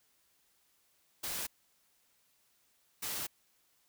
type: noise bursts at uneven times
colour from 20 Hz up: white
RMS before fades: -38 dBFS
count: 2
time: 1.23-1.47 / 3.02-3.27 s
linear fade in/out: 10 ms
effects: white hiss -72 dBFS RMS until 3.88 s